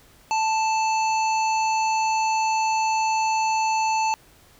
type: harmonic tone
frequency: 880 Hz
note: A5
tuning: in tune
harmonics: 1 / 3 / 5 / 7 / 8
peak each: -20 / -29 / -35 / -36 / -39 dBFS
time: 0.31-4.14 s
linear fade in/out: 0 ms
effects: pink hiss -54 dBFS RMS until 4.59 s

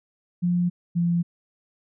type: tone pair in turn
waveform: sine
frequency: 176.1 / 171.78 Hz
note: F3 / F3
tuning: +15 / -28 cents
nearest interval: unison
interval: 43 cents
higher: first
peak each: -19 dBFS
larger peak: neither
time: 0.42-0.7 / 0.95-1.23 s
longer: neither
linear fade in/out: 20 ms
effects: none

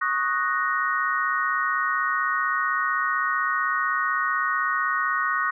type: chord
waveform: sine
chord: D# minor seventh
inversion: third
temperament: equal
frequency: 1108.7 / 1244.5 / 1480 / 1864.7 Hz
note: C#6 / D#6 / F#6 / A#6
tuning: 0 / 0 / 0 / 0 cents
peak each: -27 dBFS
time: 0.01-5.51 s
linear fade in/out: 10 ms
effects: none

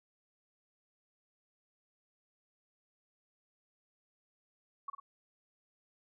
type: tone with echo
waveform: sine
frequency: 1119 Hz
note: C#6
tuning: 16 cents sharp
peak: -36 dBFS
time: 4.88-4.9 s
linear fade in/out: 5 ms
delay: 50 ms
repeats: 2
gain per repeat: -6 dB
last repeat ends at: 5 s
effects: none

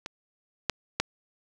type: clicks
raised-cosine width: 0.2 ms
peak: -18 / -7 / -6 dBFS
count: 3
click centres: 0.061 / 0.697 / 1 s
effects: none

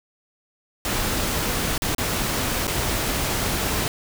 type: noise with dropouts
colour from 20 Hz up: pink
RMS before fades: -24 dBFS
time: 0.85-3.88 s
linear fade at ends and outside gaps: 1 ms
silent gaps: 1.779-1.82 / 1.948-1.982 / 2.67-2.678 s
effects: none

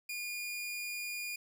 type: tone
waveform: sawtooth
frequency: 2430 Hz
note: D#7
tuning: 42 cents flat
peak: -34 dBFS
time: 0.09-1.36 s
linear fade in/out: 5 ms
effects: 12-bit

